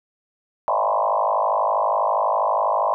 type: tone with frequency modulation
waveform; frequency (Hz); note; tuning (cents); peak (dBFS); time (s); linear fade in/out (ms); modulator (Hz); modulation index
sine; 821; G#5; -20; -17; 0.68-2.94; 0; 52.3; 4.7
effects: none